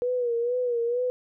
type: tone with vibrato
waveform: sine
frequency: 483 Hz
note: B4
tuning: 39 cents flat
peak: -23 dBFS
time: 0.02-1.1 s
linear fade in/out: 0 ms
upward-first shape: sine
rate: 2.2 Hz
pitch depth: 65 cents each way
effects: none